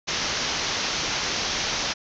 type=low-pass noise; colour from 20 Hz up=white; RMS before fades=-27 dBFS; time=0.07-1.94 s; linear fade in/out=20 ms; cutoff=6400 Hz; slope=96 dB/octave; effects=none